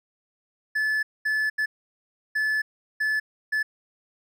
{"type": "tone bursts at uneven times", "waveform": "triangle", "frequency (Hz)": 1731, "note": "A6", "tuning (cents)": -29, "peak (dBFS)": -20, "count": 6, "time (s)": [[0.75, 1.03], [1.25, 1.5], [1.58, 1.66], [2.35, 2.62], [3, 3.2], [3.52, 3.63]], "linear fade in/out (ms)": 10, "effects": []}